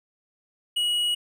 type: tone with tanh clipping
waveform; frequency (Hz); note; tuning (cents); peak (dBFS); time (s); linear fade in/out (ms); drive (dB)
sine; 2910; F#7; -29; -23; 0.76-1.15; 10; 8
effects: none